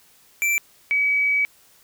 square / sine tone pair in turn, 2341 / 2277 Hz, D7 / C#7, -6 / +46 cents, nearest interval unison, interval 48 cents, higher first, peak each -19 / -17 dBFS, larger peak second, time 0.42-0.58 / 0.91-1.45 s, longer second, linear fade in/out 0 ms, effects white hiss -55 dBFS RMS until 1.83 s

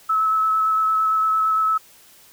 sine tone with vibrato, 1298 Hz, E6, 27 cents flat, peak -16 dBFS, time 0.09-1.78 s, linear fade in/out 10 ms, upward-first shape square, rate 8.8 Hz, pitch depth 11 cents each way, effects white hiss -50 dBFS RMS until 2.32 s

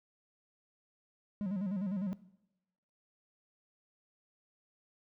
triangle tone with vibrato, 193.6 Hz, G3, 21 cents flat, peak -31 dBFS, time 1.41-2.13 s, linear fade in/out 0 ms, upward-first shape square, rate 9.9 Hz, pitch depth 110 cents each way, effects noise-tail reverb RT60 0.9 s tail -19 dB re dry

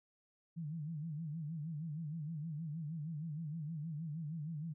sine tone with vibrato, 156.6 Hz, D#3, 11 cents sharp, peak -39 dBFS, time 0.56-4.74 s, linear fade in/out 20 ms, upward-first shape sine, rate 6.4 Hz, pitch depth 130 cents each way, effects none

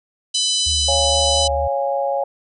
harmonic tone, 999 Hz, B5, 20 cents sharp, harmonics 3 / 4 / 5 / 6 / 7 / 8 / 9, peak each -22 / -21 / -25 / -25 / -30 / -31 / -28 dBFS, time 0.34-1.48 s, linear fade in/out 10 ms
sine tone with vibrato, 74 Hz, D2, 14 cents sharp, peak -23 dBFS, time 0.66-1.68 s, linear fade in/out 10 ms, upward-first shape triangle, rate 4.3 Hz, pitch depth 53 cents each way
sine chord, Db major, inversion none, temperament equal with one note detuned, 554.4 / 698.5 / 823.4 Hz, Db5 / F5 / Ab5, 0 / 0 / -15 cents, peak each -20 / -25 / -23 dBFS, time 0.88-2.24 s, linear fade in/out 5 ms
effects none

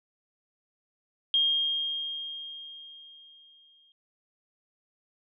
sine tone with exponential decay, 3227 Hz, G7, 50 cents sharp, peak -20 dBFS, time 1.34-3.92 s, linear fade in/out 1 ms, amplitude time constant 560 ms, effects none

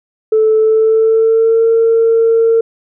sine tone with pitch glide, 437.2 to 455.2 Hz, A4 to A#4, -11 to -41 cents, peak -6 dBFS, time 0.32-2.61 s, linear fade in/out 5 ms, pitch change +70 cents, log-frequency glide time 0.58-1.66 s, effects tanh soft clip ceiling -3 dBFS

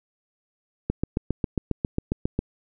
click train, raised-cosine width 3 ms, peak -10 dBFS, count 12, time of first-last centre 0.9-2.391 s, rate 7.38 Hz, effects none

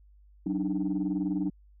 sine tone cluster, 185.9 / 287.3 / 307.1 Hz, F#3 / D4 / D#4, +8 / -38 / -23 cents, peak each -30 dBFS, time 0.46-1.5 s, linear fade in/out 5 ms, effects tanh soft clip ceiling -21 dBFS + added 50 Hz sine -54 dBFS peak until 1.8 s

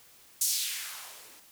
violet noise with band-pass filter sweep, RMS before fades -34 dBFS, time 0.41-1.4 s, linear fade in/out 5 ms, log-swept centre 7200 to 230 Hz, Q 1.5, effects white hiss -57 dBFS RMS until 1.51 s

